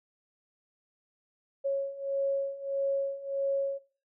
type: beating tone pair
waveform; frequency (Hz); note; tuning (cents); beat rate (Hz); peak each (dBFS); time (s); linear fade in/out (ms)
sine; 550 / 551.6; C#5 / C#5; -14 / -9; 1.6; -33 / -30; 1.64-3.79; 20
effects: noise-tail reverb RT60 0.4 s tail -18 dB re dry